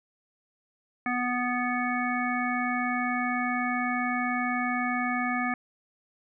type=harmonic tone; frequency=246.9 Hz; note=B3; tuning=in tune; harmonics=1 / 3 / 5 / 7 / 9; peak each=-30 / -32 / -33 / -33 / -33 dBFS; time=1.06-5.54 s; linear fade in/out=2 ms; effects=none